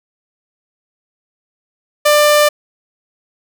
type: tone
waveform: sawtooth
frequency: 594 Hz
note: D5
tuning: 20 cents sharp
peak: -4 dBFS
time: 2.05-2.49 s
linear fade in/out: 10 ms
effects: none